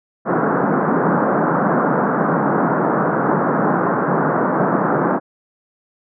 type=band-pass noise; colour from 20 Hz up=pink; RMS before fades=-17 dBFS; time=0.25-5.2 s; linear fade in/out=50 ms; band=150 to 1500 Hz; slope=48 dB/octave; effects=none